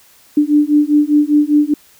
sine beating tone pair, 293.7 / 298.7 Hz, D4 / D4, 0 / +29 cents, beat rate 5 Hz, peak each -12 dBFS, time 0.37-1.74 s, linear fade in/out 5 ms, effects white hiss -48 dBFS RMS until 1.99 s

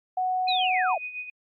sine tone, 740 Hz, F#5, in tune, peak -23 dBFS, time 0.17-0.95 s, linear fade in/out 5 ms
sine tone with tremolo, 2489 Hz, D#7, in tune, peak -30 dBFS, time 0.47-1.3 s, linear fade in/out 5 ms, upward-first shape sine, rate 7.3 Hz, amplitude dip 65%
sine linear sweep, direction down, 4111 to 590 Hz, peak -25 dBFS, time 0.48-0.98 s, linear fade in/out 5 ms
effects AAC 48 kbps

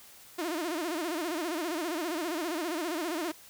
sawtooth tone with vibrato, 329.6 Hz, E4, in tune, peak -27 dBFS, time 0.38-3.32 s, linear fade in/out 10 ms, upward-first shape sine, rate 15 Hz, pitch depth 160 cents each way, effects white hiss -53 dBFS RMS until 3.49 s

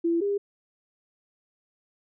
sine tone pair in turn, 336.7 / 403.4 Hz, E4 / G4, +37 / +50 cents, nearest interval minor third, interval 313 cents, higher second, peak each -21 / -23 dBFS, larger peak first, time 0.04-0.21 / 0.21-0.38 s, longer neither, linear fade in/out 10 ms, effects none

